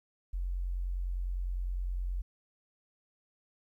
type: tone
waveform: sine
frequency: 44.88 Hz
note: F1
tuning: 48 cents sharp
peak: -31 dBFS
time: 0.33-2.22 s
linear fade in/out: 10 ms
effects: 12-bit